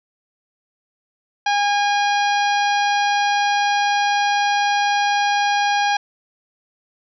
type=harmonic tone; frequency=816 Hz; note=G#5; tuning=31 cents flat; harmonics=1 / 2 / 3 / 4 / 5 / 6 / 7; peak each=-17 / -23 / -27 / -29 / -31 / -33 / -34 dBFS; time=1.46-5.97 s; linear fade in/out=5 ms; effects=none